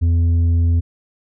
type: tone with tanh clipping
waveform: sine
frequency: 84.4 Hz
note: E2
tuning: 41 cents sharp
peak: -13 dBFS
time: 0.01-0.81 s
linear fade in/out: 20 ms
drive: 5 dB
effects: none